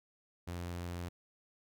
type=tone; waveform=sawtooth; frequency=87.31 Hz; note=F2; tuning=in tune; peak=-35 dBFS; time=0.47-1.09 s; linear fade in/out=10 ms; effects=none